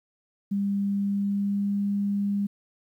sine tone with pitch glide, 199.8 to 201.5 Hz, G3 to G3, +33 to +48 cents, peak -23 dBFS, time 0.51-2.47 s, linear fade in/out 10 ms, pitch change +15 cents, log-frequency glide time 0.92-1.82 s, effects 10-bit

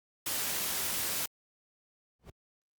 white noise, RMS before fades -33 dBFS, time 0.26-1.26 s, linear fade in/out 5 ms
brown noise with exponential growth, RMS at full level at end -37 dBFS, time 2.19-2.3 s, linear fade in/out 5 ms, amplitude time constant 23 ms
effects high-pass 60 Hz 12 dB/octave + Opus 48 kbps

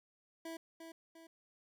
25% pulse tone with echo, 328 Hz, E4, 9 cents flat, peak -39 dBFS, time 0.45-0.57 s, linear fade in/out 5 ms, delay 350 ms, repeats 2, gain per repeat -6 dB, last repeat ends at 1.27 s, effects none

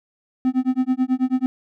triangle tone with tremolo, 257 Hz, C4, 31 cents flat, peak -12 dBFS, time 0.45-1.46 s, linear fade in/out 0 ms, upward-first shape sine, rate 9.2 Hz, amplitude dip 100%, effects none

